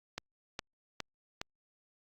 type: click train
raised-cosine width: 0.2 ms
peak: -19 dBFS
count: 4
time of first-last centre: 0.18-1.415 s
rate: 2.43 Hz
effects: Opus 48 kbps